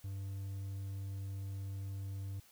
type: tone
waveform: triangle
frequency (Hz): 97.7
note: G2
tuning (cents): -5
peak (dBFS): -37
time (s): 0.04-2.4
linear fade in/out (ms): 5
effects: white hiss -64 dBFS RMS until 2.51 s